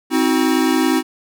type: chord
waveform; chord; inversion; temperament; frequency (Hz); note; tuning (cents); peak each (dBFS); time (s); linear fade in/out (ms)
square; C diminished; none; equal with one note detuned; 261.6 / 319 / 370; C4 / Eb4 / Gb4; 0 / +43 / 0; -18 / -18 / -22; 0.1-1.03; 50
effects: none